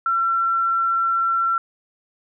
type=tone; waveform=sine; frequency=1354 Hz; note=E6; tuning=46 cents sharp; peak=-17 dBFS; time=0.06-1.58 s; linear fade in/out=2 ms; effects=none